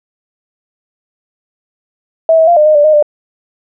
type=tone with pitch steps; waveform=sine; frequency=650 / 644 / 691 / 605 / 615 / 586 / 617 / 594 Hz; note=E5 / E5 / F5 / D#5 / D#5 / D5 / D#5 / D5; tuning=-24 / -41 / -19 / -49 / -20 / -4 / -15 / +20 cents; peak=-4 dBFS; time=2.29-3.026 s; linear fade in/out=2 ms; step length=92 ms; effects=none